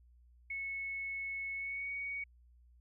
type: tone with pitch glide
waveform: sine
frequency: 2200 to 2240 Hz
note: C#7 to C#7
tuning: -14 to +18 cents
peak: -37 dBFS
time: 0.5-2.24 s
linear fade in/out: 5 ms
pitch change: +32 cents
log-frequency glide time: 1.55-1.91 s
effects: added 60 Hz sine -60 dBFS peak until 2.8 s